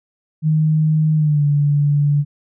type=tone with pitch glide; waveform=sine; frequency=155.56 to 145.14 Hz; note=D#3 to D3; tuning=0 to -20 cents; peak=-12 dBFS; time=0.42-2.25 s; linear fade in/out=50 ms; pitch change=-120 cents; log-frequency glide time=1.15-1.44 s; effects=none